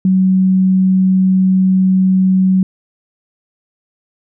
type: tone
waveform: sine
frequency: 187.8 Hz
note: F#3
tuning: 26 cents sharp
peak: -8 dBFS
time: 0.05-2.63 s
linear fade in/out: 2 ms
effects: none